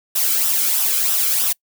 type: noise with flanger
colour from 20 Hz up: blue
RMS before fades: -18 dBFS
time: 0.15-1.53 s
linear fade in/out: 10 ms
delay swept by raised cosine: 0.44 to 1.12 ms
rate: 3.1 Hz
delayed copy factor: -0.55
effects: noise-tail reverb RT60 0.1 s tail -26 dB re dry